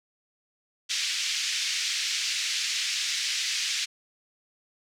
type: band-pass noise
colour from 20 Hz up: white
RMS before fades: -29 dBFS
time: 0.89-3.86 s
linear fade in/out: 20 ms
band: 2000 to 6100 Hz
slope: 24 dB/octave
effects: none